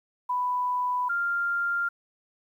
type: tone pair in turn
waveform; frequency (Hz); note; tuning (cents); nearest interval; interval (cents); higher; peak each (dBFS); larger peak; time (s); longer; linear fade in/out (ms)
sine; 992 / 1394.8; B5 / F6; +7 / -3; tritone; 590; second; -24; neither; 0.29-1.09 / 1.09-1.89; neither; 10
effects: 10-bit